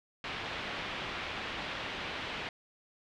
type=low-pass noise; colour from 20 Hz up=white; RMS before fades=-39 dBFS; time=0.24-2.49 s; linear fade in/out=2 ms; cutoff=3300 Hz; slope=24 dB/octave; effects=none